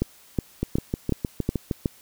two click trains, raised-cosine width 3 ms, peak -11 / -9 dBFS, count 8 / 6, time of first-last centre 0.63-1.712 / 0.02-1.858 s, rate 6.47 / 2.72 Hz, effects white hiss -53 dBFS RMS until 2.01 s

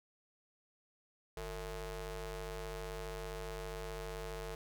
sawtooth ring-modulated tone, 202.4 Hz, G#3, 44 cents flat, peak -34 dBFS, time 1.37-4.55 s, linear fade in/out 2 ms, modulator 250 Hz, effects none

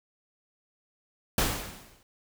pink noise with exponential decay, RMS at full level -23 dBFS, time 1.38-2.03 s, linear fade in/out 2 ms, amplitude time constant 140 ms, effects none

